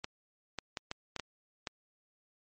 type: clicks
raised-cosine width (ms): 0.2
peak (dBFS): -19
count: 7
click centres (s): 0.044 / 0.587 / 0.772 / 0.914 / 1.163 / 1.197 / 1.672
effects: MP3 32 kbps